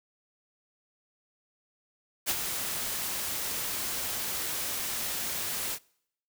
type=noise with ADSR envelope; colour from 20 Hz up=white; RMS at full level=-26 dBFS; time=2.26-5.79 s; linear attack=36 ms; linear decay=42 ms; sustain=-7 dB; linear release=58 ms; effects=noise-tail reverb RT60 0.7 s tail -25 dB re dry